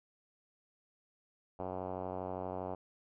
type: tone with low-pass filter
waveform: 5% pulse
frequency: 92.5 Hz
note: F#2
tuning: in tune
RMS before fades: -40 dBFS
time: 1.59-2.75 s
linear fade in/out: 5 ms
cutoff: 740 Hz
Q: 1.8
effects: none